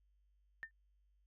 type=tone with exponential decay; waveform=sine; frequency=1800 Hz; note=A6; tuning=39 cents sharp; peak=-38 dBFS; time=0.63-0.71 s; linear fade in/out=0 ms; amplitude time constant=17 ms; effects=added 50 Hz sine -70 dBFS peak until 1.26 s